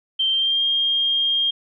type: tone with pitch glide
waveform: sine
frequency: 3136 to 3219 Hz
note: G7 to G7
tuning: 0 to +45 cents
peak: -17 dBFS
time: 0.19-1.51 s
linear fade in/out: 10 ms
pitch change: +45 cents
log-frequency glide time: 0.31-0.64 s
effects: none